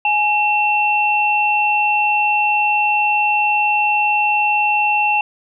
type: tone pair together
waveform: sine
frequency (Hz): 837.8 / 2700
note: G#5 / E7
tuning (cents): +15 / +41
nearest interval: octave + minor sixth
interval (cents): 2026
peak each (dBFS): -16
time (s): 0.05-5.21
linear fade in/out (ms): 2
effects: none